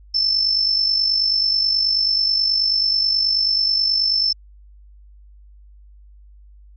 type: tone with amplitude modulation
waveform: sine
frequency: 5300 Hz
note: E8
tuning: 9 cents sharp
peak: -13 dBFS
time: 0.14-4.33 s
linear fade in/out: 10 ms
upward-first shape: sine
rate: 49.3 Hz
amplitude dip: 55%
effects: added 50 Hz sine -43 dBFS peak until 6.76 s